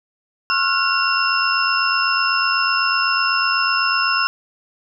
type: tone cluster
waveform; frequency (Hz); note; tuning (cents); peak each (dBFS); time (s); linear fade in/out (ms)
sine; 1082 / 1359 / 1447 / 2755 / 5250; C#6 / F6 / F#6 / F7 / E8; -42 / -48 / -39 / -24 / -8; -22; 0.5-4.27; 0
effects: none